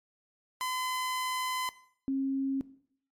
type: tone pair in turn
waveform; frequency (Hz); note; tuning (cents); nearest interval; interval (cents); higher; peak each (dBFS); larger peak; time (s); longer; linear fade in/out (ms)
sawtooth / sine; 1019 / 269.9; C6 / C#4; -46 / -46; octave + major seventh; 2300; first; -27; neither; 0.61-1.69 / 2.08-2.61; first; 0
effects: noise-tail reverb RT60 0.6 s tail -17 dB re dry + MP3 64 kbps